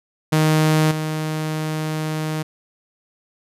sawtooth tone with level steps, 155.8 Hz, D#3, 3 cents sharp, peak -10 / -18 dBFS, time 0.32-2.43 s, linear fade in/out 10 ms, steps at 0.91 s, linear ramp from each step 5 ms, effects resampled to 32000 Hz

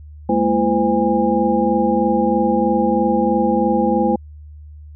sine tone cluster, 206.9 / 230 / 336.8 / 510 / 814 Hz, G#3 / A#3 / E4 / C5 / G#5, -6 / -23 / +37 / -44 / -35 cents, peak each -20 dBFS, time 0.29-4.16 s, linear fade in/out 5 ms, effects added 75 Hz sine -35 dBFS peak until 4.95 s

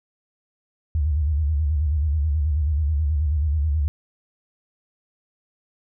sine tone with vibrato, 75 Hz, D2, 37 cents sharp, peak -18 dBFS, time 0.95-3.88 s, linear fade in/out 0 ms, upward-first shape square, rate 9.3 Hz, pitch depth 100 cents each way, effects none

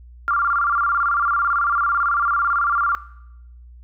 sine tone with vibrato, 1275 Hz, D#6, 42 cents sharp, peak -16 dBFS, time 0.28-2.95 s, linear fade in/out 0 ms, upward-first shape square, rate 18 Hz, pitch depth 150 cents each way, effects noise-tail reverb RT60 0.8 s tail -18 dB re dry + added 60 Hz sine -40 dBFS peak until 3.83 s

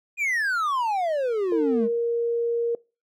triangle exponential sweep, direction down, 2488 to 202.4 Hz, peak -20 dBFS, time 0.17-1.89 s, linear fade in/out 50 ms
sine tone with pitch glide, 454.7 to 468.6 Hz, A#4 to A#4, -43 to +9 cents, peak -21 dBFS, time 1.52-2.75 s, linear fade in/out 2 ms, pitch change +52 cents, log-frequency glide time 1.76-1.9 s
effects noise-tail reverb RT60 0.3 s tail -24 dB re dry

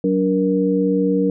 sine tone cluster, 187.1 / 287.3 / 470.9 Hz, F#3 / D4 / A#4, +20 / -38 / +18 cents, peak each -19 dBFS, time 0.04-1.3 s, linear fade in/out 2 ms, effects none

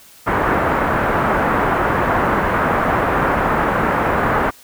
white low-pass noise, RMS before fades -17 dBFS, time 0.26-4.51 s, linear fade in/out 20 ms, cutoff 1500 Hz, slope 24 dB/octave, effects white hiss -45 dBFS RMS until 4.63 s

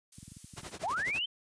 violet noise, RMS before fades -47 dBFS, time 0.12-0.73 s, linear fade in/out 5 ms
clicks, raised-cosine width 5 ms, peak -35 dBFS, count 9, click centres 0.184 / 0.229 / 0.28 / 0.319 / 0.368 / 0.444 / 0.537 / 0.586 / 0.633 s
pink noise with tremolo, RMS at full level -40 dBFS, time 0.56-1.2 s, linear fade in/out 20 ms, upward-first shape triangle, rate 12 Hz, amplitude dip 100%
sine linear sweep, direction up, 587.3 to 3153 Hz, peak -30 dBFS, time 0.83-1.26 s, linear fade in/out 10 ms
effects high-pass 80 Hz 12 dB/octave + resampled to 22050 Hz

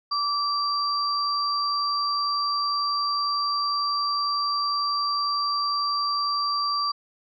sine tone pair together, 1160 / 4709 Hz, D6 / D8, -22 / +4 cents, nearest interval 2 octaves, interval 2426 cents, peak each -24 / -27 dBFS, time 0.11-6.92 s, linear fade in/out 10 ms, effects none

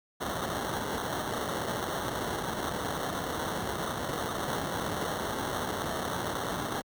violet noise with sample-and-hold, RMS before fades -33 dBFS, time 0.2-6.82 s, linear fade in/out 20 ms, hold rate 2450 Hz, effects high-pass 60 Hz 12 dB/octave

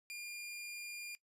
sawtooth tone, 2408 Hz, D7, 43 cents sharp, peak -40 dBFS, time 0.1-1.15 s, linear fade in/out 0 ms, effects noise-tail reverb RT60 0.1 s tail -18 dB re dry + resampled to 32000 Hz

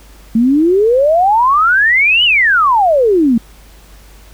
sine exponential two-way sweep, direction up then down, 218.7 to 3025 to 218.7 Hz, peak -7 dBFS, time 0.35-3.38 s, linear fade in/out 5 ms, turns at 2.24 s, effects added 50 Hz sine -38 dBFS peak until 4.33 s + pink hiss -44 dBFS RMS until 4.33 s

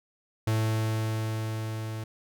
45% pulse tone with level ramp, 110 Hz, A2, in tune, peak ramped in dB -23 to -33 dBFS, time 0.47-2.04 s, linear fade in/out 5 ms, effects none

